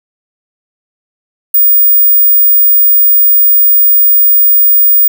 sine tone, 15000 Hz, A#9, 10 cents sharp, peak -3 dBFS, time 1.54-5.08 s, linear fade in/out 5 ms, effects none

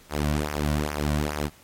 sawtooth tone with flanger, 74.4 Hz, D2, 23 cents sharp, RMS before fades -26 dBFS, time 0.09-1.5 s, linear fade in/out 50 ms, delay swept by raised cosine 0.24 to 2.44 ms, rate 2.4 Hz, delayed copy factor -0.75, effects pink hiss -53 dBFS RMS until 1.63 s + MP3 64 kbps

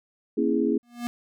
sine chord, A# half-diminished seventh, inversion none, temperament equal with one note detuned, 233.1 / 272.9 / 329.6 / 415.3 Hz, A#3 / C#4 / E4 / G#4, 0 / -27 / 0 / 0 cents, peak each -26 dBFS, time 0.37-0.78 s, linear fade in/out 10 ms
square tone with exponential growth, 239.4 Hz, A#3, 46 cents sharp, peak -25 dBFS, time 0.83-1.07 s, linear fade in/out 0 ms, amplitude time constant 51 ms
effects none

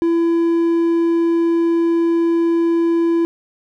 triangle tone, 335.5 Hz, E4, 31 cents sharp, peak -11 dBFS, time 0.02-3.25 s, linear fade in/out 0 ms, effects none

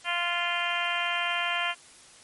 harmonic tone, 347.7 Hz, F4, 8 cents flat, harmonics 2 / 3 / 4 / 5 / 6 / 7 / 8 / 9, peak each -34 / -34 / -34 / -34 / -34 / -34 / -34 / -34 dBFS, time 0.04-1.75 s, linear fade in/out 50 ms, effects white hiss -52 dBFS RMS until 2.23 s + MP3 48 kbps

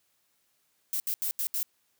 violet noise bursts at uneven times, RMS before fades -30 dBFS, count 5, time 0.93-1 / 1.07-1.14 / 1.22-1.31 / 1.39-1.47 / 1.54-1.63 s, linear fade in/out 0 ms, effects white hiss -72 dBFS RMS until 1.99 s + high-pass 60 Hz 12 dB/octave

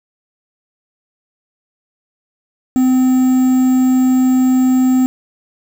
triangle tone with quantisation, 256.9 Hz, C4, 32 cents flat, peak -7 dBFS, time 2.76-5.06 s, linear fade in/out 0 ms, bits 5, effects none

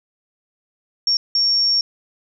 sine tone bursts at uneven times, 5510 Hz, F8, 24 cents flat, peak -14 dBFS, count 2, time 1.07-1.17 / 1.35-1.81 s, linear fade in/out 2 ms, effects none

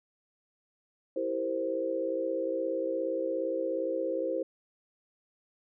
sine chord, C dominant seventh, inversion first, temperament equal, 329.6 / 392 / 466.2 / 523.3 Hz, E4 / G4 / Bb4 / C5, 0 / 0 / 0 / 0 cents, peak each -35 / -37 / -37 / -31 dBFS, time 1.16-4.43 s, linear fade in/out 5 ms, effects none

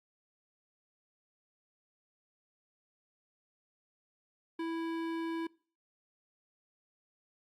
sine tone with hard clipping, 329.6 Hz, E4, in tune, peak -36 dBFS, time 4.59-5.47 s, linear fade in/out 5 ms, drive 16 dB, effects noise-tail reverb RT60 0.4 s tail -23 dB re dry + Opus 48 kbps

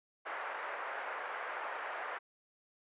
white band-pass noise, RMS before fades -41 dBFS, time 0.25-2.19 s, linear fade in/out 20 ms, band 510 to 1800 Hz, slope 24 dB/octave, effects resampled to 8000 Hz

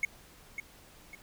triangle tone with echo, 2192 Hz, C#7, 20 cents flat, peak -23 dBFS, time 0.03-0.05 s, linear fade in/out 2 ms, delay 550 ms, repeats 2, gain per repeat -9 dB, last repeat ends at 1.15 s, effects pink hiss -56 dBFS RMS until 1.22 s

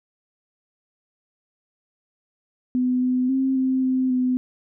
sine tone with pitch steps, 251.5 / 253 / 265.3 / 260.9 / 258.7 / 253.1 Hz, B3 / B3 / C4 / C4 / C4 / B3, +32 / +42 / +24 / -5 / -19 / +43 cents, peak -18 dBFS, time 2.75-4.37 s, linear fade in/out 0 ms, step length 270 ms, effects none

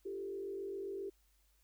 sine tone with frequency modulation, 392 Hz, G4, in tune, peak -39 dBFS, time 0.05-1.1 s, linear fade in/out 10 ms, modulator 47.5 Hz, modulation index 0.79, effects added 50 Hz sine -70 dBFS peak until 1.63 s + white hiss -75 dBFS RMS until 1.63 s

